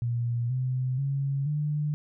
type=tone with pitch steps; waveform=sine; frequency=119 / 128.28 / 138.28 / 149.07 Hz; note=A#2 / C3 / C#3 / D3; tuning=+36 / -34 / -4 / +26 cents; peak=-25 dBFS; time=0.02-1.94 s; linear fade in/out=0 ms; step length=480 ms; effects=none